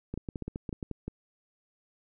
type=clicks; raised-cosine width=3 ms; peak=-22 dBFS; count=12; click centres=0.14 / 0.176 / 0.288 / 0.358 / 0.423 / 0.48 / 0.559 / 0.692 / 0.728 / 0.828 / 0.913 / 1.08 s; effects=none